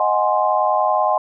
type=chord; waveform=sine; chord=Ab dominant seventh; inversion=second; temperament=equal; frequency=622.3 / 740 / 830.6 / 1046.5 Hz; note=Eb5 / Gb5 / Ab5 / C6; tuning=0 / 0 / 0 / 0 cents; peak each=-20 dBFS; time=0-1.18 s; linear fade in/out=2 ms; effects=none